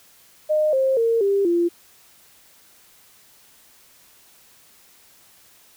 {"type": "tone with pitch steps", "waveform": "sine", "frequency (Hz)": [613, 530.6, 459.2, 397.5, 344], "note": ["D#5", "C5", "A#4", "G4", "F4"], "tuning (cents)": [-26, 24, -26, 24, -26], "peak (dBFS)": -16, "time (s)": [0.49, 1.69], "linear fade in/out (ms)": 20, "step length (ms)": 240, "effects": ["white hiss -53 dBFS RMS until 5.76 s"]}